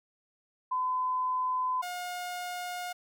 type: tone pair in turn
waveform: sine / sawtooth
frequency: 1015 / 716.1 Hz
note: B5 / F5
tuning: +47 / +43 cents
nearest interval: tritone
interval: 604 cents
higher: first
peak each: -27 / -31 dBFS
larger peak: first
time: 0.71-1.82 / 1.82-2.93 s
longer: neither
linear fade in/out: 10 ms
effects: none